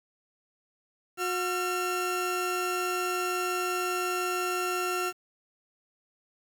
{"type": "tone pair together", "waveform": "30% pulse", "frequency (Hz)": [362, 1362.4], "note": ["F#4", "F6"], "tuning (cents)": [-38, -43], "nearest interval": "octave + major seventh", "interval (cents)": 2295, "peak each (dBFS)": -28, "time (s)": [1.17, 5.13], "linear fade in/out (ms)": 50, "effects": ["9-bit"]}